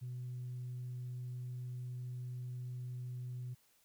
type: tone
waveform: sine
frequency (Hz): 124.6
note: B2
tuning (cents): +16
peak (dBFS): -39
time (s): 0.01-3.55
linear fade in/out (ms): 20
effects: tanh soft clip ceiling -37 dBFS + white hiss -71 dBFS RMS until 3.84 s